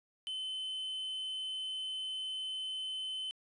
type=tone; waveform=triangle; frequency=3053 Hz; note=G7; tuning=46 cents flat; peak=-35 dBFS; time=0.27-3.31 s; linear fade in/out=0 ms; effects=resampled to 24000 Hz + 12-bit